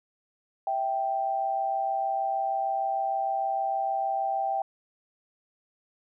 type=tone pair together; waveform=sine; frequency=655.5 / 782 Hz; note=E5 / G5; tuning=-10 / -4 cents; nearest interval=minor third; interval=306 cents; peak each=-32 / -26 dBFS; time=0.67-4.62 s; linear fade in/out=2 ms; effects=none